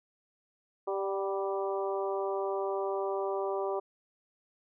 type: harmonic tone with a mistuned harmonic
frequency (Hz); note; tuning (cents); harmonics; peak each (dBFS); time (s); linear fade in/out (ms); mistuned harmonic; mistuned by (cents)
196; G3; 0; 2 / 3 / 4 / 5 / 6; -32 / -36 / -38 / -40 / -42; 0.87-3.8; 10; 4; -27
effects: none